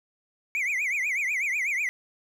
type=tone with vibrato; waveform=triangle; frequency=2217 Hz; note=C#7; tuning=in tune; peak=-23 dBFS; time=0.55-1.89 s; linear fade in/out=0 ms; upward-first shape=triangle; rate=8.1 Hz; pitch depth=230 cents each way; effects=none